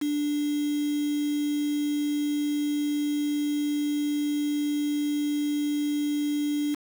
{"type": "tone with quantisation", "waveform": "sine", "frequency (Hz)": 293.7, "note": "D4", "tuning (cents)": 0, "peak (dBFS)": -24, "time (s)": [0.01, 6.75], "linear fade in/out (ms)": 10, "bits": 6, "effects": []}